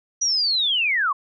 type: linear sweep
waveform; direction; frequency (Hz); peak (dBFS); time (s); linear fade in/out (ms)
sine; down; 5900 to 1046.5; -18; 0.21-1.13; 10
effects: none

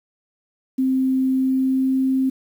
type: tone with pitch glide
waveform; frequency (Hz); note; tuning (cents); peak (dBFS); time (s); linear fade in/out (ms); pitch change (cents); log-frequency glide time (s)
sine; 261.9 to 263.6; C4 to C4; +2 to +13; -16; 0.78-2.3; 10; +11; 1.31-1.97
effects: 8-bit

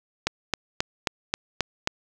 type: click train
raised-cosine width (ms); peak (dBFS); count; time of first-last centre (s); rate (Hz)
0.2; -5; 7; 0.27-1.874; 3.74
effects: none

